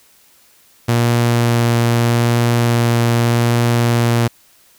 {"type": "tone with vibrato", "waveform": "sawtooth", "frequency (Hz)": 118.2, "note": "A#2", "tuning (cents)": 24, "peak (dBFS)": -8, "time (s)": [0.88, 4.28], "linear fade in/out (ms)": 10, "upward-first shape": "triangle", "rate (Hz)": 0.81, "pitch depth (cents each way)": 9, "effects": ["white hiss -51 dBFS RMS until 4.78 s"]}